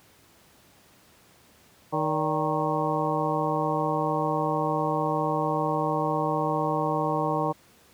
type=harmonic tone with a mistuned harmonic; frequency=155.56 Hz; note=D#3; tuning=in tune; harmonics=1 / 2 / 3 / 4 / 5 / 6 / 7; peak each=-31 / -31 / -31 / -31 / -31 / -31 / -31 dBFS; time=1.92-7.53 s; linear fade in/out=20 ms; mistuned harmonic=4; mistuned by=-110 cents; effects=pink hiss -57 dBFS RMS until 7.93 s + high-pass 80 Hz 12 dB/octave